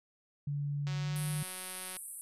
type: tone with pitch glide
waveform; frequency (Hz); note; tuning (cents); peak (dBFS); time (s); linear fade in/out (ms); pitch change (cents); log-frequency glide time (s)
sine; 143.8 to 151.04; D3 to D3; -36 to +49; -32; 0.47-1.43; 5; +85; 0.92-1.21
type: click train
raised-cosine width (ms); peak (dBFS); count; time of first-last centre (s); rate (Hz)
0.2; -28; 204; 0.87-1.967; 185
type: band-pass noise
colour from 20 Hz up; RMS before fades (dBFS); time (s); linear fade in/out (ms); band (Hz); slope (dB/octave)
pink; -45; 1.16-2.21; 0; 8500 to 12000; 96
effects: none